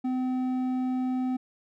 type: tone with hard clipping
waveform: sine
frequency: 255.5 Hz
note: C4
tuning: 41 cents flat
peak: -27 dBFS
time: 0.04-1.37 s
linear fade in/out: 10 ms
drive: 6 dB
effects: none